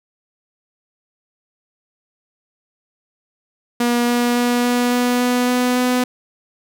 sawtooth tone with pitch steps, 239.9 / 241.3 / 242.7 / 244.1 / 245.5 / 246.9 / 248.4 / 249.8 Hz, A#3 / B3 / B3 / B3 / B3 / B3 / B3 / B3, +50 / -40 / -30 / -20 / -10 / 0 / +10 / +20 cents, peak -11 dBFS, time 3.8-6.04 s, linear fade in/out 5 ms, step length 280 ms, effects none

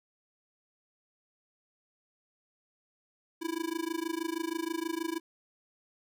square tone with amplitude modulation, 329.6 Hz, E4, in tune, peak -29 dBFS, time 3.41-5.2 s, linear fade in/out 20 ms, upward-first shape sine, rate 26.3 Hz, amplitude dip 95%, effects none

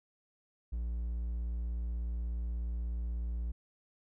triangle tone, 58.27 Hz, A#1, in tune, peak -31 dBFS, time 0.72-3.52 s, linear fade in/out 10 ms, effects none

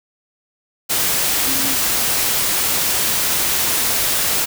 sine tone in noise, 270.7 Hz, C#4, 41 cents flat, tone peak -27 dBFS, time 1.46-1.76 s, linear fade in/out 20 ms, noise white, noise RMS -18 dBFS, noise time 0.89-4.46 s, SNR -12 dB, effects none

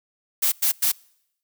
blue noise bursts, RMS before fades -20 dBFS, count 3, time 0.42-0.92 s, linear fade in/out 10 ms, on 100 ms, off 100 ms, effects noise-tail reverb RT60 0.8 s tail -26 dB re dry

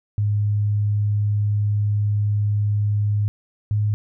sine tone pair in turn, 103.83 / 104.98 Hz, G#2 / G#2, 0 / +19 cents, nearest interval unison, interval 19 cents, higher second, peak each -17 / -17 dBFS, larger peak neither, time 0.18-3.28 / 3.71-3.94 s, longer first, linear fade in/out 0 ms, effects none

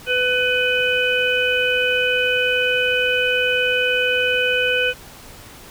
harmonic tone, 500 Hz, B4, 21 cents sharp, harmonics 1 / 3 / 5 / 6, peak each -21 / -21 / -21 / -24 dBFS, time 0.06-4.94 s, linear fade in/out 50 ms, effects pink hiss -41 dBFS RMS until 5.7 s

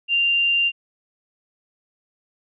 sine tone, 2785 Hz, F7, 5 cents flat, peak -16 dBFS, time 0.08-0.72 s, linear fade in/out 50 ms, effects none

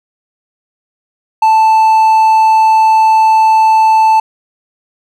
triangle tone, 880 Hz, A5, in tune, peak -3 dBFS, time 1.42-4.2 s, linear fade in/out 5 ms, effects none

